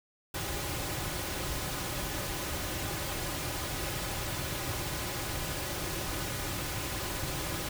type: noise with comb filter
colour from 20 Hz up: pink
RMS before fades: -35 dBFS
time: 0.34-7.69 s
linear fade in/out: 5 ms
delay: 4.4 ms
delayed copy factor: -0.5
effects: none